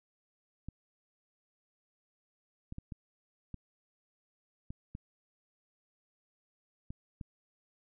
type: clicks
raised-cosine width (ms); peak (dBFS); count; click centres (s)
5; -29; 9; 0.686 / 2.724 / 2.784 / 2.922 / 3.543 / 4.705 / 4.951 / 6.905 / 7.212
effects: none